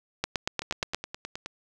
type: two click trains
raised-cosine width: 0.2 ms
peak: -18 / -9 dBFS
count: 9 / 7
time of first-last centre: 0.62-1.46 / 0.24-0.946 s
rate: 9.52 / 8.5 Hz
effects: none